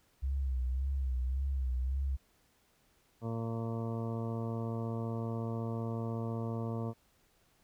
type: tone with vibrato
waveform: sine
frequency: 65.41 Hz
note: C2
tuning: in tune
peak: -30 dBFS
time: 0.22-2.17 s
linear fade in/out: 20 ms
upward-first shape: sine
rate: 1.8 Hz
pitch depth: 82 cents each way
type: harmonic tone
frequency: 114.5 Hz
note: A#2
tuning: 31 cents flat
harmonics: 1 / 2 / 3 / 4 / 5 / 6 / 8 / 9 / 10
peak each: -36 / -39 / -46 / -43 / -48 / -48 / -51 / -55 / -52 dBFS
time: 3.21-6.94 s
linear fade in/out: 50 ms
effects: pink hiss -70 dBFS RMS until 7.63 s